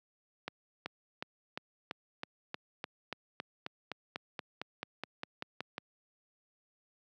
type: accelerating click train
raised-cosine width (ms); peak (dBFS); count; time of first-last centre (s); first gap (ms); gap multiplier
0.3; -21; 21; 0.48-5.781; 380; 0.96
effects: high-pass 150 Hz 12 dB/octave